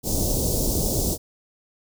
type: band-stop noise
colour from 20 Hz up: pink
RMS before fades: -23 dBFS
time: 0.03-1.18 s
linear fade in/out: 50 ms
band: 610 to 5200 Hz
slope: 24 dB/octave
effects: none